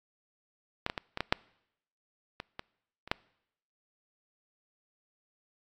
clicks, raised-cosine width 0.3 ms, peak -13 / -16 / -17 / -18 / -13 / -6 / -21 / -21 / -28 / -10 dBFS, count 10, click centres 0.864 / 0.899 / 0.978 / 1.174 / 1.206 / 1.325 / 2.401 / 2.594 / 3.076 / 3.115 s, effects noise-tail reverb RT60 0.8 s tail -25 dB re dry + AAC 64 kbps

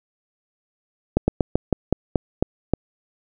slowing click train, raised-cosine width 2 ms, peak -3 dBFS, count 9, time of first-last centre 1.17-2.736 s, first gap 110 ms, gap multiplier 1.16, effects none

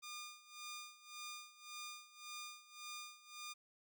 10% pulse tone with tremolo, 1210 Hz, D#6, 49 cents flat, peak -38 dBFS, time 0.02-3.54 s, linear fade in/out 20 ms, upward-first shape sine, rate 1.8 Hz, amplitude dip 85%, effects none

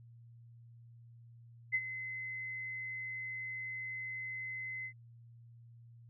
sine tone with ADSR envelope, 2048 Hz, C7, 38 cents flat, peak -27 dBFS, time 1.72-4.93 s, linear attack 27 ms, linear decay 51 ms, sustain -12 dB, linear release 77 ms, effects added 117 Hz sine -54 dBFS peak until 6.09 s

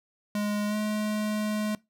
square tone with pitch glide, 207.7 to 212.2 Hz, G#3 to G#3, 0 to +38 cents, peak -27 dBFS, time 0.35-1.75 s, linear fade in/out 2 ms, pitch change +38 cents, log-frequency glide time 0.67-0.76 s, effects noise-tail reverb RT60 0.2 s tail -21 dB re dry

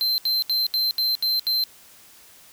square tone bursts, 4111 Hz, C8, 31 cents flat, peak -20 dBFS, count 7, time 0.01-1.638 s, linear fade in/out 0 ms, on 170 ms, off 73 ms, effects white hiss -50 dBFS RMS until 2.52 s

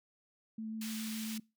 sine tone with vibrato, 220 Hz, A3, in tune, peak -38 dBFS, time 0.58-1.4 s, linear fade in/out 5 ms, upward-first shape sine, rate 7.2 Hz, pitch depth 11 cents each way
pink high-pass noise, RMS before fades -45 dBFS, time 0.81-1.38 s, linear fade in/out 5 ms, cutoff 2400 Hz, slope 12 dB/octave
effects noise-tail reverb RT60 0.3 s tail -26 dB re dry

